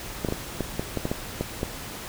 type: clicks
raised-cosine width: 2 ms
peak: -12 dBFS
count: 10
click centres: 0.248 / 0.287 / 0.324 / 0.607 / 0.795 / 0.973 / 1.054 / 1.115 / 1.41 / 1.631 s
effects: pink hiss -37 dBFS RMS until 2.08 s